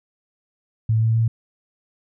sine tone with pitch steps, 111.1 / 112.39 / 113.7 Hz, A2 / A2 / A#2, +17 / +37 / -43 cents, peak -15 dBFS, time 0.89-1.28 s, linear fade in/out 5 ms, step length 130 ms, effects none

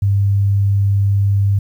sine tone, 99.7 Hz, G2, 30 cents sharp, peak -11 dBFS, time 0.02-1.59 s, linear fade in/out 5 ms, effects 8-bit

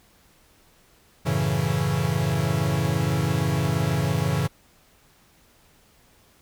45% pulse chord, F# minor seventh, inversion none, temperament equal, 92.5 / 110 / 138.59 / 164.81 Hz, F#2 / A2 / C#3 / E3, 0 / 0 / 0 / 0 cents, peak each -30 / -28 / -25 / -26 dBFS, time 1.25-4.48 s, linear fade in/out 20 ms, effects pink hiss -58 dBFS RMS until 6.41 s

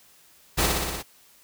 pink noise with echo, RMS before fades -22 dBFS, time 0.57-0.67 s, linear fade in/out 20 ms, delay 60 ms, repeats 6, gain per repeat -2 dB, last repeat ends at 1.03 s, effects white hiss -56 dBFS RMS until 1.43 s

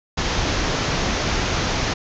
pink low-pass noise, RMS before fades -22 dBFS, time 0.17-1.94 s, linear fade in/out 10 ms, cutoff 6700 Hz, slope 96 dB/octave, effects none

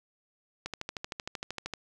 click train, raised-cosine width 0.2 ms, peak -18 dBFS, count 15, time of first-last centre 0.66-1.737 s, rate 13 Hz, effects none

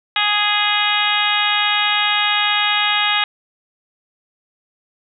harmonic tone, 415.3 Hz, G#4, in tune, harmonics 2 / 3 / 4 / 5 / 6 / 7 / 8 / 9, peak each -23 / -23 / -23 / -23 / -23 / -23 / -23 / -23 dBFS, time 0.16-3.24 s, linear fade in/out 2 ms, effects none

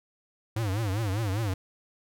square tone with vibrato, 103.83 Hz, G#2, in tune, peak -27 dBFS, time 0.56-1.54 s, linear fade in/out 5 ms, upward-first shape triangle, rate 5 Hz, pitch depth 230 cents each way, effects none

